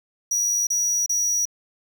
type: tone bursts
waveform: square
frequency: 5800 Hz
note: F#8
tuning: 35 cents flat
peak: -20 dBFS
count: 3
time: 0.31-1.454 s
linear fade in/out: 5 ms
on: 360 ms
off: 32 ms
effects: none